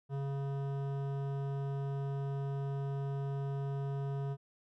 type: tone with hard clipping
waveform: triangle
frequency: 138.59 Hz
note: C#3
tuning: in tune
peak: -36 dBFS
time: 0.09-4.37 s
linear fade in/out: 50 ms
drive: 18 dB
effects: none